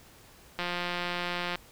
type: click train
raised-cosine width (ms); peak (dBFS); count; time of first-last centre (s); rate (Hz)
0.3; -16; 171; 0.59-1.556; 176
effects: pink hiss -55 dBFS RMS until 1.71 s